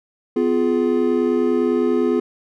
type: chord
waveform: triangle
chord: F diminished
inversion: second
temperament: just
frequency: 251.4 / 349.2 / 419.1 Hz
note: Cb4 / F4 / Ab4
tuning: +31 / 0 / +16 cents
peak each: -18 dBFS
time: 0.36-2.2 s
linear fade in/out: 5 ms
effects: none